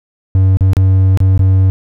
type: tone with dropouts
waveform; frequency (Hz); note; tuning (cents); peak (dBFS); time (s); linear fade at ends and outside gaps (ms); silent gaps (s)
triangle; 94.9; F#2; +44; -4; 0.35-1.7; 0; 0.571-0.608 / 0.733-0.768 / 1.174-1.203 / 1.377-1.393
effects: none